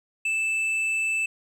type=tone with hard clipping; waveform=sine; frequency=2637 Hz; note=E7; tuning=in tune; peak=-24 dBFS; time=0.25-1.26 s; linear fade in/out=5 ms; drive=5 dB; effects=none